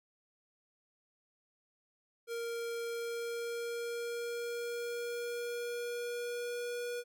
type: tone with pitch glide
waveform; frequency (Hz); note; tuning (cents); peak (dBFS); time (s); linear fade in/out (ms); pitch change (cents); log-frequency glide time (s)
square; 466.2 to 482.9; A#4 to B4; 0 to -39; -37; 2.27-7.04; 50; +61; 2.87-6.86
effects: none